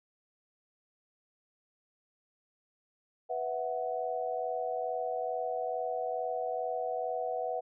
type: chord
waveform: sine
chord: B suspended fourth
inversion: none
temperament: just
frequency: 493.9 / 658.5 / 740.8 Hz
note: B4 / E5 / F#5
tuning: 0 / -2 / +2 cents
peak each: -36 / -36 / -35 dBFS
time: 3.29-7.61 s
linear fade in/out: 20 ms
effects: none